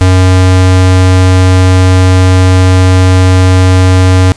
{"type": "tone", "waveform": "square", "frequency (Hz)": 92.5, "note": "F#2", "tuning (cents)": 0, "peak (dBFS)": -3, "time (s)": [0.01, 4.32], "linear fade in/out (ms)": 0, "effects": ["pink hiss -36 dBFS RMS until 4.36 s", "resampled to 22050 Hz"]}